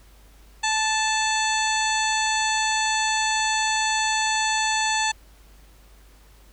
harmonic tone with a mistuned harmonic, 878 Hz, A5, 4 cents flat, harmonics 1 / 2 / 3 / 4 / 5 / 7 / 8 / 9, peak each -24 / -27 / -29 / -30 / -31 / -32 / -33 / -34 dBFS, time 0.63-5.12 s, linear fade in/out 10 ms, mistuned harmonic 1, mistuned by -17 cents, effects added 50 Hz sine -49 dBFS peak until 6.52 s + pink hiss -56 dBFS RMS until 6.52 s

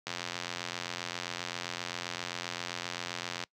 click train, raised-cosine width 0.2 ms, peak -17 dBFS, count 296, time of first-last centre 0.07-3.438 s, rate 87.6 Hz, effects noise-tail reverb RT60 0.1 s tail -23 dB re dry + high-pass 100 Hz 12 dB/octave

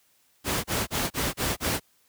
pink noise bursts, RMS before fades -26 dBFS, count 6, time 0.44-1.8 s, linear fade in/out 50 ms, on 200 ms, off 32 ms, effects white hiss -65 dBFS RMS until 2.08 s + high-pass 60 Hz 12 dB/octave

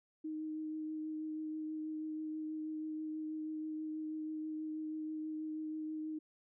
sine tone with vibrato, 311.1 Hz, D#4, in tune, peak -38 dBFS, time 0.24-6.19 s, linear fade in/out 10 ms, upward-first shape triangle, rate 6.2 Hz, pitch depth 14 cents each way, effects none

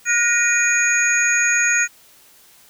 sine tone cluster, 1446 / 1875 / 2447 / 6680 Hz, F#6 / A#6 / D#7 / G#8, -40 / +10 / -29 / +9 cents, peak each -20 dBFS, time 0.05-1.88 s, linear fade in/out 50 ms, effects white hiss -50 dBFS RMS until 2.69 s

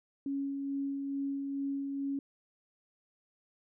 sine tone with tremolo, 277.2 Hz, C#4, in tune, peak -31 dBFS, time 0.26-2.19 s, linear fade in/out 2 ms, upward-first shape sine, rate 2.3 Hz, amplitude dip 30%, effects none

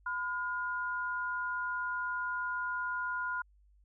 sine tone pair together, 1006.9 / 1424 Hz, B5 / F6, +33 / +33 cents, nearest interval tritone, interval 600 cents, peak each -37 / -34 dBFS, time 0.06-3.42 s, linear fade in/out 5 ms, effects added 50 Hz sine -61 dBFS peak until 3.84 s

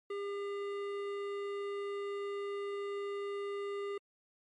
sine tone with hard clipping, 402.6 Hz, G4, 46 cents sharp, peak -38 dBFS, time 0.1-3.98 s, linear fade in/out 5 ms, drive 13 dB, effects MP3 48 kbps

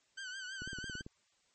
sawtooth tone with vibrato, 1530 Hz, G6, 42 cents flat, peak -38 dBFS, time 0.17-1.02 s, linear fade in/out 10 ms, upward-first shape triangle, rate 6.1 Hz, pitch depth 86 cents each way
click train, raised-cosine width 3 ms, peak -33 dBFS, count 9, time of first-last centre 0.62-1.064 s, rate 18 Hz
effects white hiss -73 dBFS RMS until 1.54 s + MP3 32 kbps

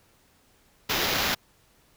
violet noise with sample-and-hold, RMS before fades -26 dBFS, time 0.89-1.35 s, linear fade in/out 10 ms, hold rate 8820 Hz, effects pink hiss -62 dBFS RMS until 1.96 s

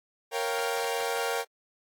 sawtooth chord, G half-diminished seventh, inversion first, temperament equal, 466.2 / 554.4 / 698.5 / 784 Hz, Bb4 / Db5 / F5 / G5, 0 / 0 / 0 / 0 cents, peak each -27 / -31 / -32 / -30 dBFS, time 0.31-1.45 s, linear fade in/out 50 ms, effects AAC 64 kbps

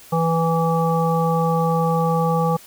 harmonic tone, 164.81 Hz, E3, in tune, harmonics 1 / 3 / 5 / 7, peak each -19 / -22 / -23 / -25 dBFS, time 0.12-2.57 s, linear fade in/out 10 ms, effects white hiss -45 dBFS RMS until 2.66 s

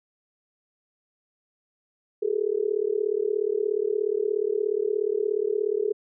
sine tone with amplitude modulation, 419.4 Hz, G#4, 17 cents sharp, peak -18 dBFS, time 2.22-5.93 s, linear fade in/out 10 ms, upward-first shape sine, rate 36.9 Hz, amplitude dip 100%, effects none

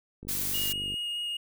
click train, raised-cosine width 3 ms, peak -30 dBFS, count 36, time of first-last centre 0.23-0.941 s, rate 49.2 Hz
blue noise, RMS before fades -31 dBFS, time 0.28-0.73 s, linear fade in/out 10 ms
triangle tone with vibrato, 2865 Hz, F7, 44 cents sharp, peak -29 dBFS, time 0.54-1.37 s, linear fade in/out 5 ms, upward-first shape sine, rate 4.9 Hz, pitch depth 8 cents each way
effects none

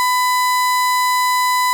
35% pulse tone, 1000 Hz, B5, 21 cents sharp, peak -12 dBFS, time 0-1.73 s, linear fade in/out 0 ms, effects none

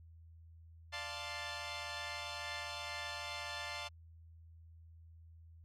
10% pulse chord, D minor seventh, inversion none, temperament equal, 587.3 / 698.5 / 880 / 1046.5 Hz, D5 / F5 / A5 / C6, 0 / 0 / 0 / 0 cents, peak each -39 / -38 / -37 / -40 dBFS, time 0.92-3.89 s, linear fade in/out 20 ms, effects added 82 Hz sine -55 dBFS peak until 5.64 s + low-pass 7000 Hz 12 dB/octave

